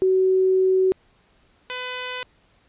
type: tone pair in turn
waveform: sine / 5% pulse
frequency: 376 / 501.9 Hz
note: F#4 / B4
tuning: +28 / +28 cents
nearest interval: perfect fourth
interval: 500 cents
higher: second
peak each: -15 dBFS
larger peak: neither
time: 0.02-0.92 / 1.7-2.23 s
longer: first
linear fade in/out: 0 ms
effects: pink hiss -60 dBFS RMS until 2.68 s + resampled to 8000 Hz